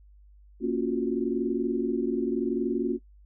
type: chord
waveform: sine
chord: Gb major seventh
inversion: first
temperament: equal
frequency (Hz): 233.1 / 277.2 / 349.2 / 370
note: Bb3 / Db4 / F4 / Gb4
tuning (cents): 0 / 0 / 0 / 0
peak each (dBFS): -30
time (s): 0.6-2.99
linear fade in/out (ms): 50
effects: noise-tail reverb RT60 0.1 s tail -21 dB re dry + added 50 Hz sine -51 dBFS peak until 3.25 s